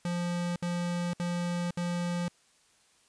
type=tone bursts; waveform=square; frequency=174.61 Hz; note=F3; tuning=in tune; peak=-30 dBFS; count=4; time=0.05-2.282 s; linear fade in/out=2 ms; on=510 ms; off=64 ms; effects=white hiss -65 dBFS RMS until 3.08 s + resampled to 22050 Hz